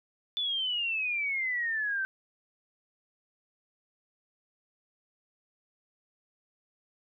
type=exponential sweep; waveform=sine; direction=down; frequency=3503 to 1535 Hz; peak=-28 dBFS; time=0.37-2.05 s; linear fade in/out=0 ms; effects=none